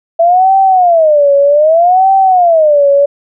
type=tone with vibrato; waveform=sine; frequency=659.3 Hz; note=E5; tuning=in tune; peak=-4 dBFS; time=0.19-3.06 s; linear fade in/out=10 ms; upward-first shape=sine; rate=0.64 Hz; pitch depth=280 cents each way; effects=none